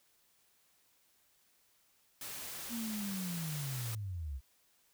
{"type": "noise", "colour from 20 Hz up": "white", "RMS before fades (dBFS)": -44, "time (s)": [2.21, 3.95], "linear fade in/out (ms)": 2}
{"type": "linear sweep", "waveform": "sine", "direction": "down", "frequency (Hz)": [239, 61.74], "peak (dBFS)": -37, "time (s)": [2.69, 4.41], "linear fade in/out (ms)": 50}
{"effects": ["white hiss -71 dBFS RMS until 4.93 s"]}